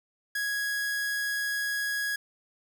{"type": "tone", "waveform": "45% pulse", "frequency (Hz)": 1661.2, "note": "G#6", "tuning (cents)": 0, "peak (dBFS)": -28, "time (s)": [0.35, 2.16], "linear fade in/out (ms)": 5, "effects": []}